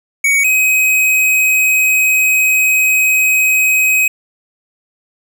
square tone pair in turn, 2244 / 2529 Hz, C#7 / D#7, +21 / +28 cents, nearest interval major second, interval 207 cents, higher second, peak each -10 dBFS, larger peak neither, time 0.24-0.44 / 0.44-4.08 s, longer second, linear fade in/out 5 ms, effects none

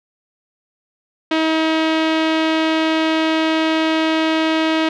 sawtooth tone with low-pass filter, 318.9 Hz, D#4, 43 cents sharp, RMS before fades -17 dBFS, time 1.31-4.89 s, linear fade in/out 5 ms, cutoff 3300 Hz, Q 1.7, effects none

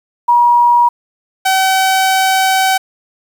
sine / sawtooth tone pair in turn, 958 / 762.5 Hz, A#5 / G5, +47 / -48 cents, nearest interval major third, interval 395 cents, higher first, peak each -6 dBFS, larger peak neither, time 0.28-0.89 / 1.45-2.78 s, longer second, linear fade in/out 10 ms, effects 7-bit

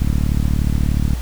click train, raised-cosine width 5 ms, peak -6 dBFS, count 42, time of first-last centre 0.02-1.134 s, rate 36.8 Hz, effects added 60 Hz sine -21 dBFS peak until 1.21 s + pink hiss -36 dBFS RMS until 1.21 s

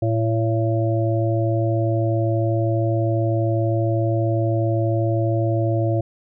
harmonic tone, 112.4 Hz, A2, 37 cents sharp, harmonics 1 / 3 / 5 / 6, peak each -19 / -24 / -26 / -27 dBFS, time 0.02-6.01 s, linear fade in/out 5 ms, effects none

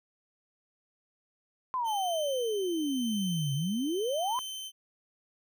sine exponential two-way sweep, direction down then up, 1046.5 to 134.3 to 1046.5 Hz, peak -28 dBFS, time 1.74-4.39 s, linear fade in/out 0 ms, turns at 3.54 s
sawtooth tone with tremolo, 3084 Hz, G7, 29 cents flat, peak -33 dBFS, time 1.84-4.72 s, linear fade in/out 50 ms, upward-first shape sine, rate 0.89 Hz, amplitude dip 40%
effects none

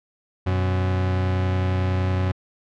40% pulse tone pair together, 92.5 / 123.37 Hz, F#2 / B2, 0 / -1 cents, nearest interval perfect fourth, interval 499 cents, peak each -19 / -31 dBFS, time 0.46-2.32 s, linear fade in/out 10 ms, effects low-pass 3000 Hz 12 dB/octave

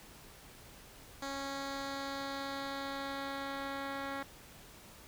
10% pulse tone with low-pass filter sweep, 275.3 Hz, C#4, 12 cents flat, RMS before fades -40 dBFS, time 1.22-4.23 s, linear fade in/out 5 ms, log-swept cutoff 6100 to 2700 Hz, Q 1.5, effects pink hiss -55 dBFS RMS until 5.07 s

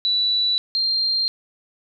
sine tone pair in turn, 3951 / 4186 Hz, B7 / C8, 0 / 0 cents, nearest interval minor second, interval 100 cents, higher second, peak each -17 / -18 dBFS, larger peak first, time 0.05-0.58 / 0.75-1.28 s, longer neither, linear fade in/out 0 ms, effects none

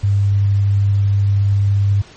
sine tone, 100 Hz, G2, 35 cents sharp, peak -11 dBFS, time 0.03-2.02 s, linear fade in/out 10 ms, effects pink hiss -42 dBFS RMS until 2.16 s + MP3 32 kbps

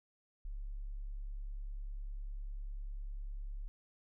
sine tone, 34.97 Hz, C#1, 16 cents sharp, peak -39 dBFS, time 0.45-3.68 s, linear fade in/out 0 ms, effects none

